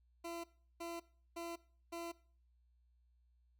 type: tone bursts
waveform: 20% pulse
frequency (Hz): 338.5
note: E4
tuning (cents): +46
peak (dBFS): -38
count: 4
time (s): 0.24-2.12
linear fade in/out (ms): 10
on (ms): 200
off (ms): 360
effects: noise-tail reverb RT60 0.5 s tail -21 dB re dry + added 60 Hz sine -69 dBFS peak until 3.59 s